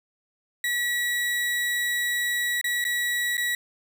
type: tone with dropouts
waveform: 35% pulse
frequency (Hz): 1933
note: B6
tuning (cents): -38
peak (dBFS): -22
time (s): 0.64-3.55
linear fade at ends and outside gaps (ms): 2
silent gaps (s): 2.613-2.642 / 2.842-2.85 / 3.37-3.378
effects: none